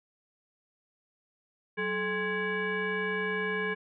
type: tone with frequency modulation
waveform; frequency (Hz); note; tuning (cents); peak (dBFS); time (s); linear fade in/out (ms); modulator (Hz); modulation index
sine; 1046.5; C6; 0; -28; 1.77-3.75; 20; 617; 1.9
effects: none